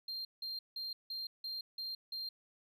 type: tone bursts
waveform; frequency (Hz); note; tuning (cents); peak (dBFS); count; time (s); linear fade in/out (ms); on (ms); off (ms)
sine; 4186; C8; 0; -36; 7; 0.08-2.29; 5; 170; 170
effects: tanh soft clip ceiling -38 dBFS + 13-bit